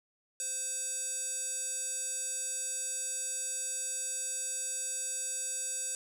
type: tone with band-pass filter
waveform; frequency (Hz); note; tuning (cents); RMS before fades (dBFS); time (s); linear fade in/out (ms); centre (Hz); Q
square; 520; C5; -11; -36; 0.4-5.95; 0; 7900; 8
effects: none